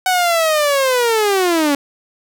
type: linear sweep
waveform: sawtooth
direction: down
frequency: 751 to 276.6 Hz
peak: -9 dBFS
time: 0.06-1.75 s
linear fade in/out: 2 ms
effects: none